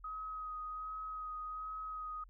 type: tone with vibrato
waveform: sine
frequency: 1261 Hz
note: D#6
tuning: 23 cents sharp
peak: -40 dBFS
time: 0.04-2.24 s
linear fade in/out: 5 ms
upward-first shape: sine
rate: 1.3 Hz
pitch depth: 18 cents each way
effects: added 42 Hz sine -55 dBFS peak until 2.29 s